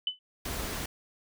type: tone with exponential decay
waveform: sine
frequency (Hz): 3011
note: F#7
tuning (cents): +30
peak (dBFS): -23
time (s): 0.07-0.19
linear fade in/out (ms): 2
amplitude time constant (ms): 24
type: noise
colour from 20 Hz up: pink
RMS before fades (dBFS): -35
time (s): 0.45-0.86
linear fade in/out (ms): 5
effects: none